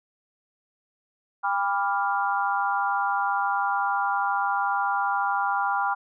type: chord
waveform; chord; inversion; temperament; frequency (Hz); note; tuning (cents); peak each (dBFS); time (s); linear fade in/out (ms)
sine; G dominant seventh; none; equal with one note detuned; 801.9 / 987.8 / 1174.7 / 1396.9; G5 / B5 / D6 / F6; +39 / 0 / 0 / 0; -26 / -28 / -30 / -28; 1.43-5.95; 20
effects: none